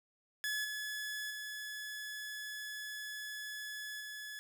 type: tone with level steps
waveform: sawtooth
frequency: 1707 Hz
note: G#6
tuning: 47 cents sharp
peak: -31 / -35 / -38 / -40 dBFS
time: 0.44-4.39 s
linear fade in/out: 0 ms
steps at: 0.64 / 1.3 / 4 s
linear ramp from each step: 10 ms
effects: none